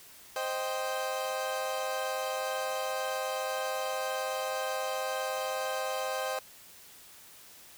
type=chord; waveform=30% pulse; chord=C minor; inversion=none; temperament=equal; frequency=523.3 / 622.3 / 784 Hz; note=C5 / Eb5 / G5; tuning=0 / 0 / 0 cents; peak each=-32 / -34 / -34 dBFS; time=0.36-6.39 s; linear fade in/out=2 ms; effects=white hiss -53 dBFS RMS until 7.77 s